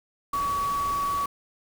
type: tone in noise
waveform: sine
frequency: 1132 Hz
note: C#6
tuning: 36 cents sharp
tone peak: -24 dBFS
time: 0.33-1.26 s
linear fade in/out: 5 ms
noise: pink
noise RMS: -38 dBFS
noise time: 0.33-1.26 s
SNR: +11 dB
effects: none